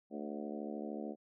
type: harmonic tone with a mistuned harmonic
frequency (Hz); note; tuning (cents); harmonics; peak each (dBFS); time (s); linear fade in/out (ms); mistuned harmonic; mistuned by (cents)
73.42; D2; 0; 3 / 4 / 5 / 6 / 7 / 8 / 9 / 10; -43 / -45 / -47 / -49 / -50 / -51 / -52 / -53; 0.1-1.16; 50; 8; -29
effects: none